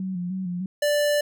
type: tone with vibrato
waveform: sine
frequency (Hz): 182.7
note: F#3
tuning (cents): -22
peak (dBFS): -26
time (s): 0-0.66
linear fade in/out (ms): 2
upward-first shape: square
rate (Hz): 3.3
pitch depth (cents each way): 52
type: tone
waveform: square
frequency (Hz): 587.3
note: D5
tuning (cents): 0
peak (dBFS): -20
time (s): 0.82-1.21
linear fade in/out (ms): 5
effects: none